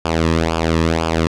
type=tone with flanger; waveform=sawtooth; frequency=81.7 Hz; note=E2; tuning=15 cents flat; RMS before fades=-17 dBFS; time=0.05-1.27 s; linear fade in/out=0 ms; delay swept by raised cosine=0.5 to 1.39 ms; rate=2 Hz; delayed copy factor=-0.8; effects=low-pass 6000 Hz 12 dB/octave